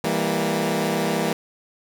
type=chord; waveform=15% pulse; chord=E diminished; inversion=none; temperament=equal with one note detuned; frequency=164.81 / 199.31 / 233.1 Hz; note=E3 / G3 / Bb3; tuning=0 / +29 / 0 cents; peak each=-19 dBFS; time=0.04-1.33 s; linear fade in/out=2 ms; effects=none